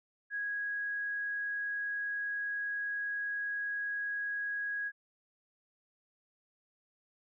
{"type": "tone", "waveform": "sine", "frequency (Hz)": 1655, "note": "G#6", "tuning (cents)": -6, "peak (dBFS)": -33, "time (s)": [0.3, 4.92], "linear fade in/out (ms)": 50, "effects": []}